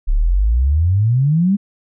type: exponential sweep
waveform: sine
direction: up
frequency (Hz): 32.84 to 207.7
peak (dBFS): -11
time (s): 0.07-1.57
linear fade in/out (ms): 20
effects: none